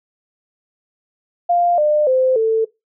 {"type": "tone with pitch steps", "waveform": "sine", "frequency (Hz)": [698.5, 601.1, 517.3, 445.1], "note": ["F5", "D5", "C5", "A4"], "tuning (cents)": [0, 40, -20, 20], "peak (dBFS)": -12, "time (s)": [1.49, 2.65], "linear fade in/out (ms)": 10, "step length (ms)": 290, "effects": ["noise-tail reverb RT60 0.2 s tail -20 dB re dry"]}